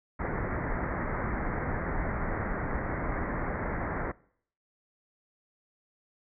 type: low-pass noise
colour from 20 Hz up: pink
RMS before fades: -32 dBFS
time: 0.19-4.12 s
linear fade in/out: 10 ms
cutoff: 2100 Hz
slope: 96 dB/octave
effects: noise-tail reverb RT60 0.6 s tail -22 dB re dry